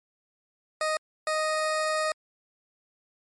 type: tone bursts at uneven times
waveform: 20% pulse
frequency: 622.3 Hz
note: D#5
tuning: in tune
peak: -20 dBFS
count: 2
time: 0.81-0.97 / 1.27-2.12 s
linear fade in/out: 2 ms
effects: MP3 48 kbps